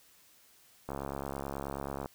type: click train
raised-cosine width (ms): 1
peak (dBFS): -23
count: 82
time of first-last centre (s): 0.89-2.059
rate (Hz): 69.3
effects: white hiss -62 dBFS RMS until 2.14 s